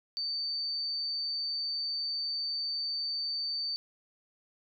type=tone; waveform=sine; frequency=4576 Hz; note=D8; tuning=46 cents flat; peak=-31 dBFS; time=0.17-3.76 s; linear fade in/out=0 ms; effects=none